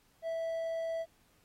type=tone; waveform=triangle; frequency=657 Hz; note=E5; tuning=6 cents flat; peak=-31 dBFS; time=0.22-1.06 s; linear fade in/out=50 ms; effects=pink hiss -69 dBFS RMS until 1.44 s + AAC 48 kbps